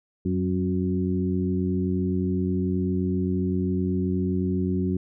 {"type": "harmonic tone with a mistuned harmonic", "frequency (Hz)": 91.4, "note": "F#2", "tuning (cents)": -21, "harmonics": [1, 2, 3, 4], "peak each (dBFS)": [-28, -25, -29, -30], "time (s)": [0.25, 4.97], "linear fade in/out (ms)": 5, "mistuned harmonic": 2, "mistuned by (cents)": 34, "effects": []}